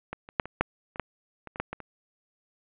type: clicks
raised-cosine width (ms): 0.5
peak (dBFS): -19 / -28 / -7 / -22 / -7 / -27 / -12 / -25 / -24 / -13 / -19 / -25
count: 12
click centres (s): 0.13 / 0.289 / 0.398 / 0.456 / 0.61 / 0.959 / 0.997 / 1.473 / 1.559 / 1.6 / 1.73 / 1.803
effects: resampled to 8000 Hz + 8-bit